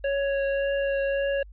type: tone with vibrato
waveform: square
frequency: 554.4 Hz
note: C#5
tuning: in tune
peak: -24 dBFS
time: 0.04-1.43 s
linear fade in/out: 5 ms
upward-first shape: triangle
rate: 1.8 Hz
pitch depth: 11 cents each way
effects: added 50 Hz sine -43 dBFS peak until 1.52 s + resampled to 8000 Hz